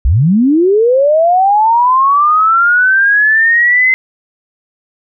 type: linear sweep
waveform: sine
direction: up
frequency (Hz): 51.91 to 2070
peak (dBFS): -6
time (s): 0.05-3.94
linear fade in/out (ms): 0
effects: none